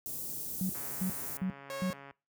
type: band-stop noise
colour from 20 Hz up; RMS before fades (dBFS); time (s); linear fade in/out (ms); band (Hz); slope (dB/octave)
white; -39; 0.06-1.37; 0; 380 to 9200; 12
type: tone bursts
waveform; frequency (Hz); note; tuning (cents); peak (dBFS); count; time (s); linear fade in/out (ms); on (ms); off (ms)
sine; 186.6; F#3; +15; -29; 4; 0.61-1.902; 0; 83; 320
type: click train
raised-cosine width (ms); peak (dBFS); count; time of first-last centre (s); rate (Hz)
0.5; -34; 190; 0.75-2.11; 139
type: tone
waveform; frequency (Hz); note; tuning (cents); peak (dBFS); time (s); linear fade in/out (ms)
sawtooth; 547; C#5; -23; -33; 1.7-1.93; 0
effects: noise-tail reverb RT60 0.3 s tail -23 dB re dry + high-pass 60 Hz 12 dB/octave